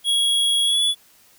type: tone with pitch glide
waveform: square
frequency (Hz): 3322 to 3419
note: G#7 to G#7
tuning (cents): 0 to +50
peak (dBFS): -17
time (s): 0.04-0.95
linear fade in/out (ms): 50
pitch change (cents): +50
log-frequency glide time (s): 0.64-0.82
effects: white hiss -54 dBFS RMS until 1.38 s